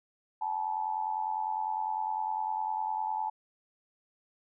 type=tone with amplitude modulation; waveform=sine; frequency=867 Hz; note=A5; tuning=26 cents flat; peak=-26 dBFS; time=0.41-3.3 s; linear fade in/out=10 ms; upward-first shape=sine; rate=89.9 Hz; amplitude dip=80%; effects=none